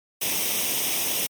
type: noise with comb filter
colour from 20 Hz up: white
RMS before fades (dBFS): -25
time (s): 0.21-1.27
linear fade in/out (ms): 10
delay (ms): 0.34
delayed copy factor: +0.65
effects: high-pass 150 Hz 12 dB/octave + MP3 96 kbps